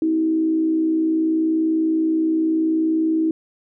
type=tone with frequency modulation; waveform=sine; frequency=320.1 Hz; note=D#4; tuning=49 cents sharp; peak=-16 dBFS; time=0.02-3.31 s; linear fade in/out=2 ms; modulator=60.7 Hz; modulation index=0.35; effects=none